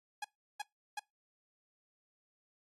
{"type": "tone bursts", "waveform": "sawtooth", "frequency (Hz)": 830.6, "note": "G#5", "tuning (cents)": 0, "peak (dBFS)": -33, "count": 3, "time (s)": [0.22, 0.995], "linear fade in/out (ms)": 5, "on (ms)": 25, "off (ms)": 350, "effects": ["noise-tail reverb RT60 0.2 s tail -24 dB re dry", "AAC 32 kbps"]}